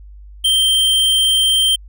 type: tone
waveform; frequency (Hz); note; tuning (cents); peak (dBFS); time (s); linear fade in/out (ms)
square; 3142; G7; +3; -12; 0.44-1.76; 10
effects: added 50 Hz sine -35 dBFS peak until 1.88 s